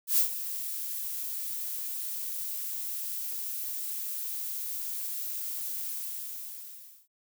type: noise with ADSR envelope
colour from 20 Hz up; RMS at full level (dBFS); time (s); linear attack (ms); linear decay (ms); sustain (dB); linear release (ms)
violet; -22; 0.07-7.08; 110; 100; -13; 1200
effects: none